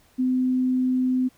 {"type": "tone", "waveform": "sine", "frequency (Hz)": 255.4, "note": "C4", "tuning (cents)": -42, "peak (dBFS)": -19, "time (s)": [0.18, 1.29], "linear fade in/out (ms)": 20, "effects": ["pink hiss -59 dBFS RMS until 1.37 s"]}